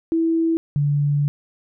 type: tone pair in turn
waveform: sine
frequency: 328.1 / 144.68 Hz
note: E4 / D3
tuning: -8 / -26 cents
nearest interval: octave + major second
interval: 1418 cents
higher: first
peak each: -16 dBFS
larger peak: neither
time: 0.12-0.57 / 0.76-1.28 s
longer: second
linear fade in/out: 0 ms
effects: none